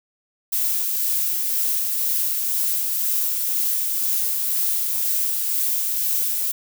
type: noise with tremolo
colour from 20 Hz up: violet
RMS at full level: -21 dBFS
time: 0.52-6.52 s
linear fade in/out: 10 ms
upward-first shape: sine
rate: 2 Hz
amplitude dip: 25%
effects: none